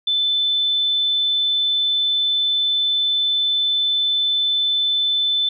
sine tone, 3520 Hz, A7, in tune, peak -16 dBFS, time 0.07-5.49 s, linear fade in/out 5 ms, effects none

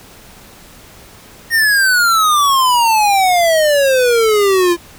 square exponential sweep, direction down, 1864.7 to 339.2 Hz, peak -10 dBFS, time 1.5-4.77 s, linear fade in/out 50 ms, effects pink hiss -40 dBFS RMS until 4.98 s

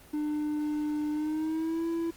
triangle tone with pitch glide, 300 to 332.9 Hz, D4 to E4, +37 to +17 cents, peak -26 dBFS, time 0.13-2.11 s, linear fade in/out 10 ms, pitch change +180 cents, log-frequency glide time 1.11-1.87 s, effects pink hiss -54 dBFS RMS until 2.16 s + Opus 32 kbps

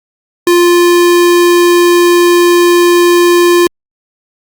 square tone, 349.2 Hz, F4, in tune, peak -5 dBFS, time 0.47-3.67 s, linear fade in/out 2 ms, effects Opus 48 kbps

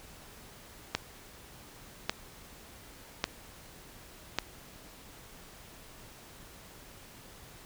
click train, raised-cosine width 0.2 ms, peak -10 dBFS, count 4, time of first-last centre 0.95-4.386 s, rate 0.873 Hz, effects pink hiss -52 dBFS RMS until 7.65 s

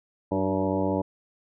harmonic tone with a mistuned harmonic, 95.3 Hz, G2, 48 cents flat, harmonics 1 / 2 / 3 / 4 / 5 / 6 / 7 / 9 / 10, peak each -33 / -30 / -28 / -33 / -32 / -30 / -36 / -34 / -37 dBFS, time 0.31-1.02 s, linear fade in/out 10 ms, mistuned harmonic 3, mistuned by +45 cents, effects none

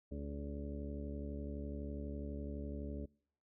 harmonic tone with a mistuned harmonic, 72 Hz, D2, 34 cents flat, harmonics 1 / 2 / 3 / 4 / 5 / 6 / 7 / 8, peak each -43 / -51 / -47 / -48 / -59 / -51 / -61 / -53 dBFS, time 0.11-3.06 s, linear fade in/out 10 ms, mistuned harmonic 6, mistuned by -45 cents, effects noise-tail reverb RT60 0.6 s tail -26 dB re dry

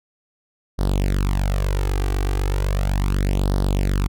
sawtooth tone with flanger, 48 Hz, G1, 36 cents flat, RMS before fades -20 dBFS, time 0.78-4.08 s, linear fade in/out 20 ms, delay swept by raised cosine 0.2 to 2.6 ms, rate 0.36 Hz, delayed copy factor +0.8, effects none

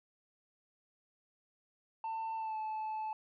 sine tone with pitch glide, 894 to 869.1 Hz, A5 to A5, +27 to -22 cents, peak -33 dBFS, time 2.04-3.13 s, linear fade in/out 2 ms, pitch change -49 cents, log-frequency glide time 2.36-2.57 s, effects tanh soft clip ceiling -35 dBFS

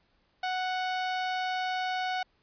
sawtooth tone, 740 Hz, F#5, in tune, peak -25 dBFS, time 0.43-2.23 s, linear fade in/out 5 ms, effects pink hiss -70 dBFS RMS until 2.42 s + resampled to 11025 Hz

